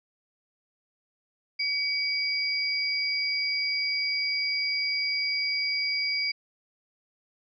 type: tone pair together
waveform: sine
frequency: 2270 / 4810 Hz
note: C#7 / D8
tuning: +41 / +41 cents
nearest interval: octave + minor second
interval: 1300 cents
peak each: -28 dBFS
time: 1.59-6.32 s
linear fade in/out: 10 ms
effects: none